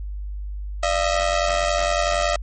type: ring-modulated tone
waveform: sawtooth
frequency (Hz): 639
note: D#5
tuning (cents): +46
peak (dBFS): -12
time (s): 0.83-2.36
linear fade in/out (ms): 2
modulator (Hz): 45.4
effects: added 50 Hz sine -27 dBFS peak until 2.42 s + MP3 32 kbps